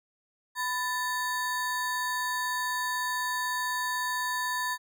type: ring-modulated tone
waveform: square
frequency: 1379 Hz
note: F6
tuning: 22 cents flat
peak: -26 dBFS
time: 0.55-4.78 s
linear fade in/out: 50 ms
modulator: 383 Hz
effects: none